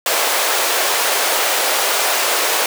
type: high-pass noise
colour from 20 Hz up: pink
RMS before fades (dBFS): -17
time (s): 0.06-2.66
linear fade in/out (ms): 2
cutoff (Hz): 470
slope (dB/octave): 24
effects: none